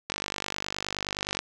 click train, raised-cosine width 0.2 ms, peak -12 dBFS, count 65, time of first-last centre 0.1-1.39 s, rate 49.6 Hz, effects none

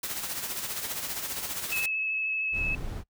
white noise with tremolo, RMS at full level -32 dBFS, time 0.03-1.86 s, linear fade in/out 5 ms, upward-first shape sine, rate 15 Hz, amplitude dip 50%
sine tone with vibrato, 2592 Hz, E7, 30 cents flat, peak -27 dBFS, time 1.72-2.75 s, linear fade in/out 2 ms, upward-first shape sine, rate 13 Hz, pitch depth 16 cents each way
brown noise, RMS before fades -34 dBFS, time 2.52-3.04 s, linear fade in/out 50 ms
effects noise-tail reverb RT60 0.1 s tail -23 dB re dry

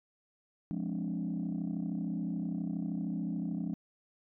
sine chord, D half-diminished seventh, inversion first, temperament equal, 174.61 / 207.7 / 261.6 / 293.7 Hz, F3 / Ab3 / C4 / D4, 0 / 0 / 0 / 0 cents, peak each -35 / -36 / -39 / -39 dBFS, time 0.71-3.74 s, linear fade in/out 0 ms, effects tanh soft clip ceiling -27 dBFS

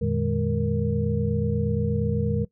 sine tone cluster, 87.2 / 115.5 / 152.4 / 204.7 / 467.5 Hz, F2 / A#2 / D#3 / G#3 / A#4, -2 / -16 / -36 / -25 / +5 cents, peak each -28 dBFS, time 0.01-2.45 s, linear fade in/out 10 ms, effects noise-tail reverb RT60 0.1 s tail -19 dB re dry

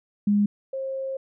sine tone pair in turn, 205.3 / 534.3 Hz, G#3 / C5, -20 / +36 cents, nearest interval octave + perfect fourth, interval 1656 cents, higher second, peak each -17 / -27 dBFS, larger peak first, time 0.27-0.46 / 0.73-1.17 s, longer second, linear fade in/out 5 ms, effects none

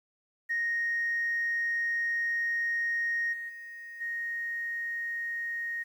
sine tone with level steps, 1864.7 Hz, A#6, in tune, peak -26 / -35 / -41 / -31 dBFS, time 0.49-5.84 s, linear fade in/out 20 ms, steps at 3.32 / 3.48 / 4 s, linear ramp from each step 20 ms, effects tanh soft clip ceiling -23 dBFS + 10-bit

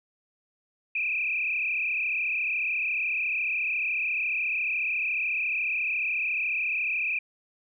sine tone with frequency modulation, 2489 Hz, D#7, in tune, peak -25 dBFS, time 0.95-7.19 s, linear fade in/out 5 ms, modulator 34.1 Hz, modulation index 3.6, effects none

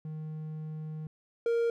triangle tone pair in turn, 155.56 / 466.2 Hz, D#3 / A#4, 0 / 0 cents, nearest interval octave + perfect fifth, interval 1900 cents, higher second, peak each -34 / -23 dBFS, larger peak second, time 0.05-1.07 / 1.46-1.7 s, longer first, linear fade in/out 2 ms, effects none

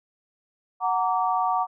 sine chord, Gb augmented, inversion none, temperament just, 740 / 925 / 1156.2 Hz, Gb5 / Bb5 / D6, 0 / -14 / -27 cents, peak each -24 / -26 / -26 dBFS, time 0.8-1.67 s, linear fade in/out 50 ms, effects none

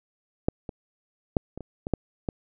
clicks, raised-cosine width 2 ms, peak -8 / -21 / -7 / -23 / -24 / -18 / -9 / -14 dBFS, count 8, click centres 0.485 / 0.692 / 1.368 / 1.576 / 1.607 / 1.869 / 1.937 / 2.288 s, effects none

